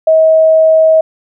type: tone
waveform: sine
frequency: 638 Hz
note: D#5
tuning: 43 cents sharp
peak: -4 dBFS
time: 0.07-1.01 s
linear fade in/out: 5 ms
effects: none